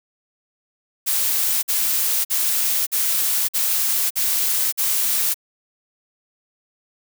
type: noise bursts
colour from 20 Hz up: blue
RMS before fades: -20 dBFS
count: 7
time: 1.06-5.344 s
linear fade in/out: 20 ms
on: 570 ms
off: 49 ms
effects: none